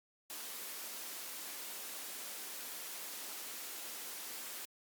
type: high-pass noise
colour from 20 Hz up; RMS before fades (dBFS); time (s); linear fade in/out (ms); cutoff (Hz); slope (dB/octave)
white; -45; 0.3-4.65; 0; 220; 24
effects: Opus 48 kbps